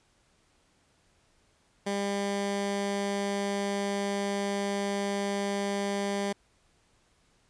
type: tone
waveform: 15% pulse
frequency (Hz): 200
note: G3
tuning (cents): +35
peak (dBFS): -22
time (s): 1.86-6.33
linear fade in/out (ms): 10
effects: pink hiss -67 dBFS RMS until 7.49 s + resampled to 22050 Hz